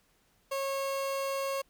30% pulse tone, 546 Hz, C#5, 26 cents flat, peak -28 dBFS, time 0.51-1.62 s, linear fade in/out 10 ms, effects pink hiss -69 dBFS RMS until 1.69 s

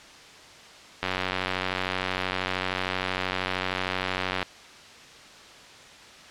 click train, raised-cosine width 0.3 ms, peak -10 dBFS, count 317, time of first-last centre 1.03-4.428 s, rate 93 Hz, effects white hiss -47 dBFS RMS until 6.3 s + low-pass 5000 Hz 12 dB/octave

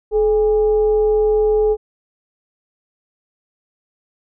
sine tone with frequency modulation, 427.7 Hz, A4, 49 cents flat, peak -12 dBFS, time 0.11-1.77 s, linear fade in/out 50 ms, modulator 385 Hz, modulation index 0.33, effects none

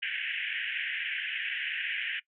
pink band-pass noise, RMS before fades -34 dBFS, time 0.02-2.2 s, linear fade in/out 10 ms, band 1600 to 3100 Hz, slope 96 dB/octave, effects noise-tail reverb RT60 0.1 s tail -20 dB re dry

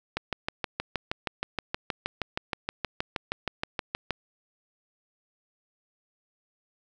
click train, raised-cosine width 0.3 ms, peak -12 dBFS, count 26, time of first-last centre 0.17-4.107 s, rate 6.35 Hz, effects none

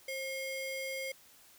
square ring-modulated tone, 1340 Hz, E6, 28 cents sharp, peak -34 dBFS, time 0.08-1.12 s, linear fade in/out 5 ms, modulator 808 Hz, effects white hiss -60 dBFS RMS until 1.58 s

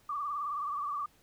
sine tone with vibrato, 1164 Hz, D6, 16 cents flat, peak -32 dBFS, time 0.09-1.06 s, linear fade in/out 5 ms, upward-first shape triangle, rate 19 Hz, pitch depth 91 cents each way, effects pink hiss -65 dBFS RMS until 1.22 s

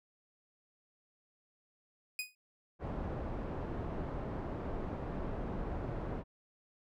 sawtooth tone with exponential decay, 2489 Hz, D#7, in tune, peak -29 dBFS, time 2.19-2.35 s, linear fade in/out 2 ms, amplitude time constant 33 ms
pink low-pass noise, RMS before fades -39 dBFS, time 2.79-6.24 s, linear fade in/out 50 ms, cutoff 850 Hz, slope 12 dB/octave
effects none

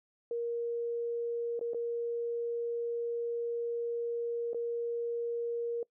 sine tone with dropouts, 470 Hz, A#4, 14 cents sharp, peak -31 dBFS, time 0.31-5.83 s, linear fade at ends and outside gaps 2 ms, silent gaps 1.593-1.611 / 1.735-1.745 / 4.533-4.545 s, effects noise-tail reverb RT60 0.1 s tail -23 dB re dry

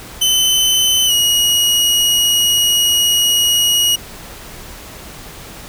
sawtooth tone with pitch glide, 3043 to 2896 Hz, F#7 to F#7, +48 to -38 cents, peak -8 dBFS, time 0.21-3.96 s, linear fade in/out 10 ms, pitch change -86 cents, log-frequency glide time 1.06-1.12 s, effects pink hiss -34 dBFS RMS until 5.68 s

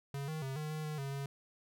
square tone with pitch steps, 139.6 / 156.7 / 134 / 153 / 154.9 / 152.9 / 137.8 / 138.9 Hz, C#3 / D#3 / C3 / D#3 / D#3 / D#3 / C#3 / C#3, +13 / +13 / +42 / -29 / -7 / -30 / -10 / +4 cents, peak -38 dBFS, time 0.14-1.26 s, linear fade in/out 2 ms, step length 140 ms, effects none

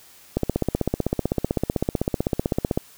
click train, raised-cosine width 2 ms, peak -7 dBFS, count 39, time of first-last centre 0.37-2.775 s, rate 15.8 Hz, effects white hiss -50 dBFS RMS until 2.97 s

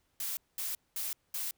blue noise bursts, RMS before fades -36 dBFS, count 4, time 0.2-1.51 s, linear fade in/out 2 ms, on 170 ms, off 210 ms, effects pink hiss -75 dBFS RMS until 1.57 s

